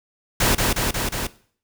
pink noise with echo, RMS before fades -18 dBFS, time 0.4-0.55 s, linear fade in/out 5 ms, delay 180 ms, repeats 4, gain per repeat -2 dB, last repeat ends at 1.27 s, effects noise-tail reverb RT60 0.5 s tail -18 dB re dry

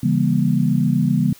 sine chord, C# diminished seventh, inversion none, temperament just, 138.59 / 166.31 / 199.57 / 239.5 Hz, C#3 / E3 / G3 / Bb3, 0 / +16 / +31 / +47 cents, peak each -20 dBFS, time 0.03-1.33 s, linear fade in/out 5 ms, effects white hiss -47 dBFS RMS until 1.39 s

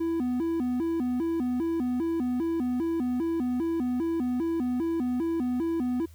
triangle tone with vibrato, 287 Hz, D4, 40 cents flat, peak -23 dBFS, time 0-6.06 s, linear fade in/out 10 ms, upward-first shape square, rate 2.5 Hz, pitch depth 250 cents each way, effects added 81 Hz sine -47 dBFS peak until 6.14 s + white hiss -61 dBFS RMS until 6.14 s

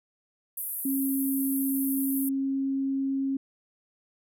pink band-pass noise, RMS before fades -34 dBFS, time 0.57-2.29 s, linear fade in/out 5 ms, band 11000 to 14000 Hz, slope 48 dB/octave
sine tone, 270.9 Hz, C#4, 40 cents flat, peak -25 dBFS, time 0.85-3.37 s, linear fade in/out 5 ms
effects none

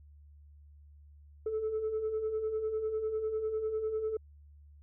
sine beating tone pair, 428.2 / 438.2 Hz, A4 / A4, -47 / -7 cents, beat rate 10 Hz, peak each -38 / -30 dBFS, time 1.46-4.17 s, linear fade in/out 5 ms, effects tanh soft clip ceiling -27 dBFS + added 73 Hz sine -53 dBFS peak until 4.82 s

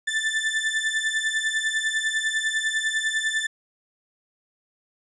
35% pulse beating tone pair, 1760 / 1770 Hz, A6 / A6, 0 / +10 cents, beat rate 10 Hz, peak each -24 dBFS, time 0.07-3.47 s, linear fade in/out 10 ms, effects resampled to 24000 Hz

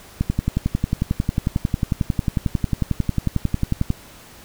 click train, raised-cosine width 5 ms, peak -6 dBFS, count 42, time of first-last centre 0.21-3.904 s, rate 11.1 Hz, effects pink hiss -44 dBFS RMS until 4.44 s

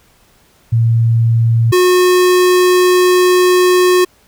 sine / square tone pair in turn, 115 / 362.9 Hz, A#2 / F#4, -23 / -34 cents, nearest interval octave + minor sixth, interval 1989 cents, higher second, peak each -8 dBFS, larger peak neither, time 0.72-1.72 / 1.72-4.05 s, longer second, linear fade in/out 10 ms, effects pink hiss -51 dBFS RMS until 4.27 s

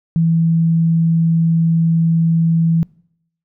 sine tone, 164.81 Hz, E3, in tune, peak -11 dBFS, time 0.16-2.83 s, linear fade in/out 0 ms, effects noise-tail reverb RT60 0.7 s tail -24 dB re dry

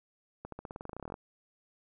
accelerating click train, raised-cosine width 1 ms, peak -27 dBFS, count 18, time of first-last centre 0.45-1.141 s, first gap 73 ms, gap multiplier 0.92, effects none

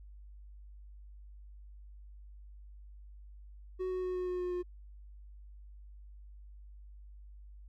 triangle tone with pitch steps, 371 / 368.7 / 366.3 / 364 / 361.7 / 359.4 / 357.1 Hz, F#4 / F#4 / F#4 / F#4 / F#4 / F4 / F4, +5 / -6 / -17 / -28 / -39 / +50 / +39 cents, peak -31 dBFS, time 3.79-4.63 s, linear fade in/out 20 ms, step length 120 ms, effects added 50 Hz sine -49 dBFS peak until 7.68 s

